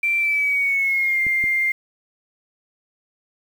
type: tone with pitch glide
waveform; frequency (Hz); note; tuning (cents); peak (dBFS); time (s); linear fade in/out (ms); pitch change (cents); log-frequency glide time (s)
sine; 2349 to 2105; D7 to C7; 0 to +10; -17; 0.03-1.72; 5; -190; 0.18-1.21
type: clicks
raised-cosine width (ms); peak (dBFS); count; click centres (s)
3; -22; 2; 1.267 / 1.44
effects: 7-bit